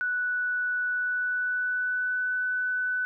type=tone with pitch glide; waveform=sine; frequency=1480 to 1498.1 Hz; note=F#6 to F#6; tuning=0 to +21 cents; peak=-25 dBFS; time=0.01-3.05 s; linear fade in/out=0 ms; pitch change=+21 cents; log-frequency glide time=0.87-2.3 s; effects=none